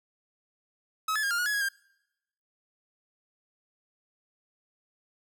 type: tone with pitch steps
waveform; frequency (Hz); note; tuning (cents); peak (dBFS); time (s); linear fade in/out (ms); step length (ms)
45% pulse; 1281 / 1721 / 1620 / 1402 / 1447 / 1686 / 1656 / 1599; E6 / A6 / G#6 / F6 / F#6 / G#6 / G#6 / G6; -50 / -39 / -43 / +6 / -39 / +26 / -5 / +34; -26; 1.08-1.688; 5; 76
effects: noise-tail reverb RT60 0.9 s tail -26 dB re dry